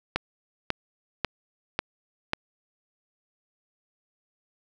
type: click train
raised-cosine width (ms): 0.3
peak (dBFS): -8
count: 5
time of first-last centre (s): 0.16-2.334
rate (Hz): 1.84
effects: none